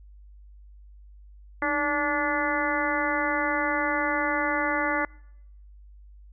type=harmonic tone with a mistuned harmonic; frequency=290 Hz; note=D4; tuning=22 cents flat; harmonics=1 / 2 / 3 / 4 / 5 / 6 / 7; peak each=-31 / -31 / -31 / -31 / -31 / -31 / -31 dBFS; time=1.62-5.05 s; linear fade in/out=2 ms; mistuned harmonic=1; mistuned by=+91 cents; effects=noise-tail reverb RT60 0.8 s tail -25 dB re dry + added 50 Hz sine -46 dBFS peak until 6.32 s